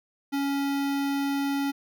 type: tone with notch filter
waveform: square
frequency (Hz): 279.2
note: C#4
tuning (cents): +13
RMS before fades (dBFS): -27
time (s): 0.32-1.72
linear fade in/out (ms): 20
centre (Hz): 7800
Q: 1.8
effects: none